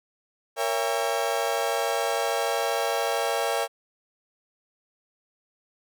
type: chord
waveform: 35% pulse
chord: A# diminished seventh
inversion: none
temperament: just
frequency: 466.2 / 559.4 / 671.3 / 805.5 Hz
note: A#4 / C#5 / E5 / G5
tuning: 0 / +16 / +31 / +47 cents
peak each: -28 dBFS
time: 0.56-3.68 s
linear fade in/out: 50 ms
effects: none